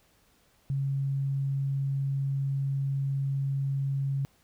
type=tone; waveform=sine; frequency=137.4 Hz; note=C#3; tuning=15 cents flat; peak=-26 dBFS; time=0.7-4.25 s; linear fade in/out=0 ms; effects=pink hiss -65 dBFS RMS until 4.43 s